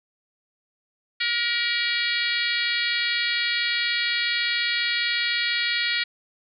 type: harmonic tone with a mistuned harmonic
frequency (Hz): 475.8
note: A#4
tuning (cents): +35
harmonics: 3 / 4 / 5 / 6 / 7 / 8 / 9 / 10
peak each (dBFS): -32 / -27 / -28 / -33 / -30 / -32 / -30 / -37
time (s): 1.2-6.04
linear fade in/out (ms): 10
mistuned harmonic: 5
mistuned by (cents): -40
effects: none